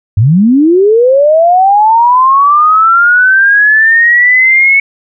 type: linear sweep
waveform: sine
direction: up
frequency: 92.7 to 2217 Hz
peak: -3 dBFS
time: 0.17-4.8 s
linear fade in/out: 5 ms
effects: none